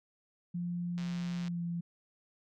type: tone with pitch glide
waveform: sine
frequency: 174.61 to 171.21 Hz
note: F3 to F3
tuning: 0 to -34 cents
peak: -33 dBFS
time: 0.54-1.81 s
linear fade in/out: 10 ms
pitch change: -34 cents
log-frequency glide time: 1.43-1.62 s
type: click train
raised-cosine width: 0.2 ms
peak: -31 dBFS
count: 67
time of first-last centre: 0.98-1.48 s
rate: 132 Hz
effects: none